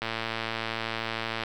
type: click train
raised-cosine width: 0.3 ms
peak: -14 dBFS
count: 161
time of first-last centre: 0.02-1.436 s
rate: 113 Hz
effects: 9-bit